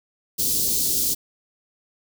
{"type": "band-stop noise", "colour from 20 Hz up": "white", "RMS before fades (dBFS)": -22, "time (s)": [0.38, 1.15], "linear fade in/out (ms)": 20, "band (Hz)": [430, 4200], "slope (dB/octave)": 24, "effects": []}